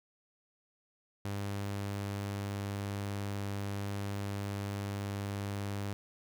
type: tone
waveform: sawtooth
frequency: 100.4 Hz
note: G2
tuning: 42 cents sharp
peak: -31 dBFS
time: 1.25-5.93 s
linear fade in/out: 0 ms
effects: none